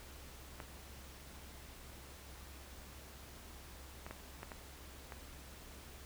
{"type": "clicks", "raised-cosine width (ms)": 0.5, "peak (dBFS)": -30, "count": 6, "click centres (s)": [0.602, 4.065, 4.11, 4.431, 4.518, 5.122], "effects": ["added 67 Hz sine -55 dBFS peak until 6.05 s", "pink hiss -55 dBFS RMS until 6.05 s"]}